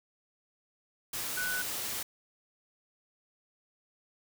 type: tone in noise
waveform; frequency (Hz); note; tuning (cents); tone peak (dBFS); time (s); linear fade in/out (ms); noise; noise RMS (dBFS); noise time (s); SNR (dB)
sine; 1487; F#6; +8; -32; 1.37-1.62; 5; white; -36; 1.13-2.03; +1
effects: none